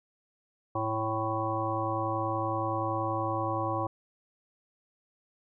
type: harmonic tone with a mistuned harmonic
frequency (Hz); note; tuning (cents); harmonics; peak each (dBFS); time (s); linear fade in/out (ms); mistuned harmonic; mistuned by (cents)
110.6; A2; +9; 1 / 3 / 5 / 7 / 9 / 10; -35 / -35 / -35 / -35 / -35 / -35; 0.75-3.87; 5; 1; -30
effects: none